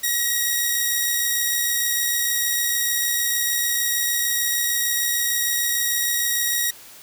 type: tone with amplitude modulation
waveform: 5% pulse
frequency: 1898 Hz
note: A#6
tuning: 31 cents sharp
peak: -8 dBFS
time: 0.03-6.71 s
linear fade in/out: 10 ms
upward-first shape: sine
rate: 66.6 Hz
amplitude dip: 25%
effects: white hiss -44 dBFS RMS until 7.02 s